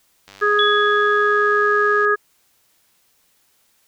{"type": "click train", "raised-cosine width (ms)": 0.2, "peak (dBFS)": -24, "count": 175, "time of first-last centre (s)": [0.28, 2.048], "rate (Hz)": 98.4}
{"type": "harmonic tone", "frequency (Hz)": 415.3, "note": "G#4", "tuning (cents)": 0, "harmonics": [1, 3, 4], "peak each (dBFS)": [-18, -18, -18], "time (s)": [0.41, 2.16], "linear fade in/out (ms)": 20}
{"type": "tone with exponential decay", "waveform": "sine", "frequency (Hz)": 3398, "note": "G#7", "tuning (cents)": 39, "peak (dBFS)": -16, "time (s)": [0.59, 1.65], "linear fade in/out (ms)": 1, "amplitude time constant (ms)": 230}
{"effects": ["white hiss -61 dBFS RMS until 3.87 s"]}